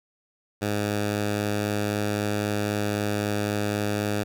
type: tone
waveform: 10% pulse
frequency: 103.83 Hz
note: G#2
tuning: in tune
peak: -16 dBFS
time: 0.61-4.24 s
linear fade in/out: 20 ms
effects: none